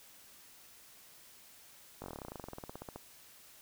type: slowing click train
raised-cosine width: 1 ms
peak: -29 dBFS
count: 24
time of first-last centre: 2.02-2.96 s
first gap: 20 ms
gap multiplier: 1.06
effects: white hiss -58 dBFS RMS until 3.61 s